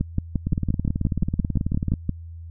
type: two click trains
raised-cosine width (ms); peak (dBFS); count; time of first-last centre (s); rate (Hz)
5; -9 / -11; 13 / 28; 0.01-2.093 / 0.47-1.937; 5.76 / 18.4
effects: added 83 Hz sine -35 dBFS peak until 2.5 s